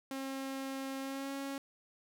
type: tone with pitch glide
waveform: sawtooth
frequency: 269 to 275 Hz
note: C4 to C#4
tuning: +48 to -14 cents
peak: -34 dBFS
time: 0.11-1.58 s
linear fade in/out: 2 ms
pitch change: +38 cents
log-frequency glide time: 1.01-1.32 s
effects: none